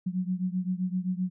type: beating tone pair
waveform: sine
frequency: 180.7 / 188.4 Hz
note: F#3 / F#3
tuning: -41 / +32 cents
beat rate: 7.7 Hz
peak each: -29 / -31 dBFS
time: 0.06-1.3 s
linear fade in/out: 10 ms
effects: none